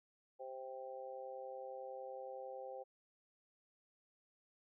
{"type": "harmonic tone", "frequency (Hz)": 130.81, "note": "C3", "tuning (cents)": 0, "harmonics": [3, 4, 5, 6], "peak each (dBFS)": [-55, -47, -58, -51], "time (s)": [0.39, 2.84], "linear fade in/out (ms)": 20, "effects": []}